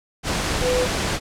sine tone in noise, 501 Hz, B4, 25 cents sharp, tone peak -18 dBFS, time 0.61-0.88 s, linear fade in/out 50 ms, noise pink, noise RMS -23 dBFS, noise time 0.23-1.2 s, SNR +2 dB, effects low-pass 8000 Hz 12 dB/octave

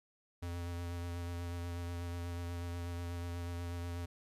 square tone with vibrato, 86.6 Hz, F2, 14 cents flat, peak -39 dBFS, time 0.42-4.06 s, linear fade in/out 10 ms, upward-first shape sine, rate 8.2 Hz, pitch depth 18 cents each way, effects resampled to 32000 Hz + 13-bit

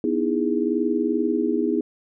sine chord, E major seventh, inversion second, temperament just, 247.2 / 309 / 329.6 / 412 Hz, B3 / D#4 / E4 / G#4, +2 / -12 / 0 / -14 cents, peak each -25 dBFS, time 0.04-1.81 s, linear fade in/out 2 ms, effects none

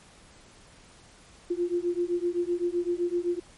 sine beating tone pair, 345.9 / 353.7 Hz, F4 / F4, -17 / +22 cents, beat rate 7.8 Hz, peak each -28 dBFS, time 1.5-3.4 s, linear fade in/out 10 ms, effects pink hiss -54 dBFS RMS until 3.57 s + MP3 48 kbps

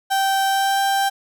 35% pulse tone with pitch glide, 779 to 787.1 Hz, G5 to G5, -11 to +7 cents, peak -15 dBFS, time 0.1-1.1 s, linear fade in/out 20 ms, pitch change +18 cents, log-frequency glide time 0.47-0.81 s, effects none

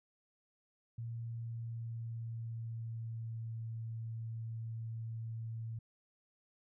sine tone with pitch glide, 115.9 to 113.32 Hz, A#2 to A#2, -10 to -49 cents, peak -39 dBFS, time 0.98-5.79 s, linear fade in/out 5 ms, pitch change -39 cents, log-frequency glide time 1.13-3.6 s, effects none

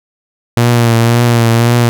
sawtooth tone with vibrato, 117.6 Hz, A#2, 16 cents sharp, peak -3 dBFS, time 0.57-1.89 s, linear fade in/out 0 ms, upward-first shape triangle, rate 1.9 Hz, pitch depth 45 cents each way, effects none

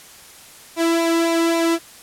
sawtooth tone with flanger, 332.9 Hz, E4, 17 cents sharp, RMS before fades -18 dBFS, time 0.76-1.79 s, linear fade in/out 50 ms, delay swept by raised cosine 0.61 to 1.32 ms, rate 3.7 Hz, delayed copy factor -0.65, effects white hiss -43 dBFS RMS until 2.02 s + low-pass 12000 Hz 12 dB/octave

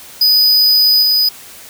square tone with level steps, 4978 Hz, D#8, in tune, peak -8 / -10 dBFS, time 0.21-1.29 s, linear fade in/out 5 ms, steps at 1.02 s, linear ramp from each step 10 ms, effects white hiss -36 dBFS RMS until 1.69 s

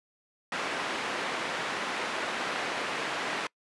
white band-pass noise, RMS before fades -33 dBFS, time 0.52-3.47 s, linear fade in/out 2 ms, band 250 to 2100 Hz, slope 12 dB/octave, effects noise-tail reverb RT60 0.1 s tail -25 dB re dry + resampled to 24000 Hz

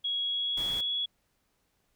sine tone with pitch glide, 3322 to 3366 Hz, G#7 to G#7, 0 to +23 cents, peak -28 dBFS, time 0.04-1.06 s, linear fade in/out 10 ms, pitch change +23 cents, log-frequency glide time 0.2-0.93 s
pink noise, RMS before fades -43 dBFS, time 0.57-0.81 s, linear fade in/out 5 ms
effects pink hiss -74 dBFS RMS until 1.95 s

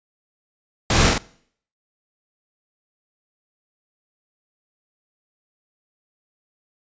pink noise with echo, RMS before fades -18 dBFS, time 0.9-1.09 s, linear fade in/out 2 ms, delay 45 ms, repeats 2, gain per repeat -2 dB, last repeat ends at 1.18 s, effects noise-tail reverb RT60 0.6 s tail -22 dB re dry + resampled to 16000 Hz

